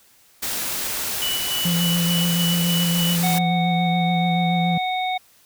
white noise, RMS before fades -26 dBFS, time 0.42-3.39 s, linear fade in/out 10 ms
sine tone with tremolo, 2960 Hz, F#7, in tune, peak -23 dBFS, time 1.22-3.16 s, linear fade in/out 0 ms, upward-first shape square, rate 3.4 Hz, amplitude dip 40%
triangle tone with vibrato, 171.8 Hz, F3, 28 cents flat, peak -17 dBFS, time 1.65-4.78 s, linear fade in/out 5 ms, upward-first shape sine, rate 7 Hz, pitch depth 26 cents each way
harmonic tone, 740 Hz, F#5, in tune, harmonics 1 / 3 / 5, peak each -22 / -29 / -30 dBFS, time 3.23-5.18 s, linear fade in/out 10 ms
effects white hiss -55 dBFS RMS until 5.45 s

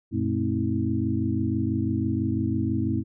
sine tone cluster, 92.4 / 118.5 / 218 / 264 / 322.3 Hz, F#2 / A#2 / A3 / C4 / E4, -2 / +29 / -16 / +16 / -39 cents, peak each -29 dBFS, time 0.11-3.04 s, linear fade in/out 50 ms, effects none

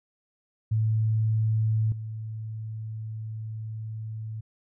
sine tone with level steps, 109.9 Hz, A2, 2 cents flat, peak -21 / -32 dBFS, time 0.71-4.41 s, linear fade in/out 10 ms, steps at 1.92 s, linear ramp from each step 2 ms, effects none

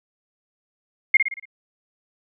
sine tone with echo, 2133 Hz, C7, 33 cents sharp, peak -9 dBFS, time 1.14-1.17 s, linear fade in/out 5 ms, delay 57 ms, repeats 5, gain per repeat -6 dB, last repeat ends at 1.455 s, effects none

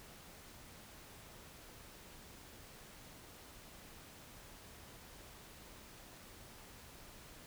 silence, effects pink hiss -56 dBFS RMS until 7.46 s

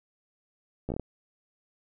slowing click train, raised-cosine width 2 ms, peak -19 dBFS, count 6, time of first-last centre 0.89-0.997 s, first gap 13 ms, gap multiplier 1.25, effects none

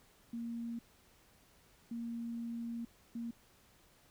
sine tone bursts at uneven times, 233.1 Hz, A#3, in tune, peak -38 dBFS, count 3, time 0.33-0.79 / 1.91-2.85 / 3.15-3.31 s, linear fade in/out 5 ms, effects pink hiss -66 dBFS RMS until 4.1 s

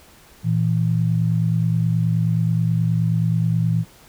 sine tone pair together, 115.38 / 164.81 Hz, A#2 / E3, -17 / 0 cents, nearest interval tritone, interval 617 cents, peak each -19 / -19 dBFS, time 0.43-3.85 s, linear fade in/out 50 ms, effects pink hiss -49 dBFS RMS until 4.08 s

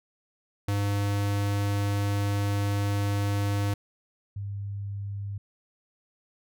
square / sine tone pair in turn, 101.2 / 100.38 Hz, G#2 / G2, -44 / +42 cents, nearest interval unison, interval 14 cents, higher first, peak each -25 / -31 dBFS, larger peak first, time 0.68-3.74 / 4.36-5.38 s, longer first, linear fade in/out 5 ms, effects none

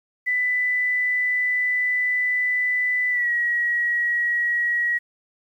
sine tone with pitch glide, 1992 to 1907.5 Hz, B6 to A#6, +14 to +39 cents, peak -19 dBFS, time 0.26-4.99 s, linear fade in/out 20 ms, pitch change -75 cents, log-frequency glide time 3.1-3.3 s, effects 9-bit

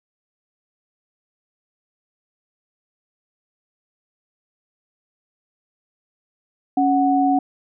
sine tone pair together, 277.5 / 740 Hz, C#4 / F#5, +2 / 0 cents, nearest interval octave + perfect fourth, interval 1698 cents, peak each -17 dBFS, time 6.77-7.39 s, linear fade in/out 5 ms, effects none

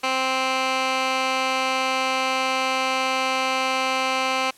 15% pulse tone with band-pass filter, 261.6 Hz, C4, in tune, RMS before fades -23 dBFS, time 0.03-4.51 s, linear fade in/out 10 ms, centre 2200 Hz, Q 0.84, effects white hiss -52 dBFS RMS until 4.57 s + low-pass 12000 Hz 12 dB/octave

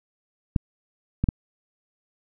clicks, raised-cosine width 5 ms, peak -7 / -9 / -6 dBFS, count 3, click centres 0.562 / 1.24 / 1.288 s, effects none

